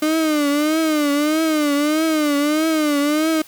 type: tone with vibrato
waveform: 35% pulse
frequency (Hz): 303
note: D#4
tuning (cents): -46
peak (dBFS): -14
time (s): 0.02-3.42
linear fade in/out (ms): 5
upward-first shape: triangle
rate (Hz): 1.6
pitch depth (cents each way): 120
effects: white hiss -45 dBFS RMS until 3.47 s